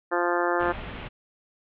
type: harmonic tone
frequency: 174.61 Hz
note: F3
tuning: in tune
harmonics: 2 / 3 / 4 / 5 / 6 / 7 / 8 / 9 / 10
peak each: -27 / -29 / -30 / -31 / -32 / -32 / -33 / -34 / -34 dBFS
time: 0.11-0.73 s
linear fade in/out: 20 ms
type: low-pass noise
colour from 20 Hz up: pink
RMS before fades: -37 dBFS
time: 0.59-1.09 s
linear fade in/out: 20 ms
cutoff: 3300 Hz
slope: 48 dB/octave
effects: none